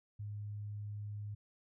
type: tone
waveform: sine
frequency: 103.83 Hz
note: G#2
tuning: in tune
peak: -40 dBFS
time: 0.19-1.35 s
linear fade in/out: 10 ms
effects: none